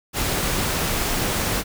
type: noise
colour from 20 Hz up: pink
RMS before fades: -23 dBFS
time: 0.13-1.64 s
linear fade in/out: 50 ms
effects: none